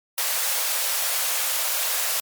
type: high-pass noise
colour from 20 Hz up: white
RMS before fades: -24 dBFS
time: 0.18-2.2 s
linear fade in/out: 0 ms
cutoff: 480 Hz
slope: 96 dB/octave
effects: MP3 96 kbps